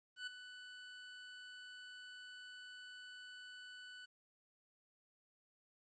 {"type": "tone with ADSR envelope", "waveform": "25% pulse", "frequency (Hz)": 1492, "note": "F#6", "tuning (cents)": 14, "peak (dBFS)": -37, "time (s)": [0.16, 4.06], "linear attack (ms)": 110, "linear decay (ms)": 10, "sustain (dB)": -11, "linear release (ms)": 14, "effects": ["resampled to 16000 Hz", "13-bit"]}